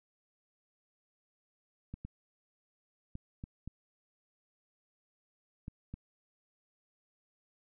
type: clicks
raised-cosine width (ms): 5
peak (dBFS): -29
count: 7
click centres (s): 1.94 / 2.05 / 3.154 / 3.439 / 3.676 / 5.681 / 5.94
effects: none